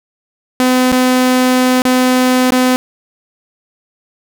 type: tone with dropouts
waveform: sawtooth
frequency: 254 Hz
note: B3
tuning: 49 cents sharp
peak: -5 dBFS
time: 0.6-2.76 s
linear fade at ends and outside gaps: 0 ms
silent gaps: 0.917-0.925 / 1.819-1.852 / 2.506-2.521 s
effects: none